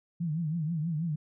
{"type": "tone with vibrato", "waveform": "sine", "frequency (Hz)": 160.9, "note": "E3", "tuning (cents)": -42, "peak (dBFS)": -28, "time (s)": [0.2, 1.16], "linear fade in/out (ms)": 10, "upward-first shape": "triangle", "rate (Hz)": 6.2, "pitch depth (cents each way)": 160, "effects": []}